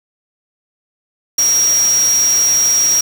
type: tone in noise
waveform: sine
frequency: 5660 Hz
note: F8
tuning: 22 cents sharp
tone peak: -10 dBFS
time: 1.38-3.01 s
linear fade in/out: 5 ms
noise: white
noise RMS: -23 dBFS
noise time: 1.38-3.01 s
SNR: +10 dB
effects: none